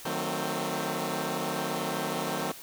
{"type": "chord", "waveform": "10% pulse", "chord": "D# diminished seventh", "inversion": "none", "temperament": "equal with one note detuned", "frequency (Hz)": [155.56, 185, 224.6, 261.6], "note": ["D#3", "F#3", "A3", "C4"], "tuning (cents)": [0, 0, 36, 0], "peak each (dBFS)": -27, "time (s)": [0.05, 2.52], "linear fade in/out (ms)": 5, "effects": ["white hiss -46 dBFS RMS until 2.62 s"]}